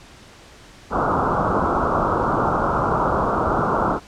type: low-pass noise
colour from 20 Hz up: white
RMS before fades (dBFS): -20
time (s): 0.9-4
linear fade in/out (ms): 50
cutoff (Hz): 1400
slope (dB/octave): 96
effects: pink hiss -45 dBFS RMS until 4.07 s + low-pass 7000 Hz 12 dB/octave